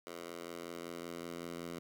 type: tone with high-pass filter sweep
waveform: 10% pulse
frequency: 85.3 Hz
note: F2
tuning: 40 cents flat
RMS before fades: -45 dBFS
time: 0.07-1.79 s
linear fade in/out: 0 ms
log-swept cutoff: 430 to 190 Hz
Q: 0.93
effects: none